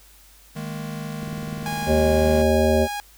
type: chord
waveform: square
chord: D# suspended fourth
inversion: none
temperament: equal with one note detuned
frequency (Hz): 155.56 / 207.7 / 231.2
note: D#3 / G#3 / A#3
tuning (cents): 0 / 0 / -14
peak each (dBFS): -32 / -35 / -37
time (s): 0.55-2.43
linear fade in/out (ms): 20
type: click train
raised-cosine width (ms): 3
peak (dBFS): -23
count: 25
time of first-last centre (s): 1.23-2.424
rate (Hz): 20.1
type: tone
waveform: sawtooth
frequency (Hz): 823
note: G#5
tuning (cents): -16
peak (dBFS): -23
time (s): 1.66-3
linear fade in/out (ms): 0
type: harmonic tone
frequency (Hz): 77.5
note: D#2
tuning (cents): -6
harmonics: 1 / 3 / 5 / 7 / 8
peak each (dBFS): -22 / -22 / -22 / -22 / -22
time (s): 1.86-2.88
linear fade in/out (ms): 50
effects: added 50 Hz sine -52 dBFS peak until 3.17 s + white hiss -52 dBFS RMS until 3.17 s